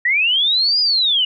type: linear two-way sweep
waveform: sine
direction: up then down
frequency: 1864.7 to 4978 to 2857 Hz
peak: -13 dBFS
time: 0.05-1.25 s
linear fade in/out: 5 ms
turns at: 0.8 s
effects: none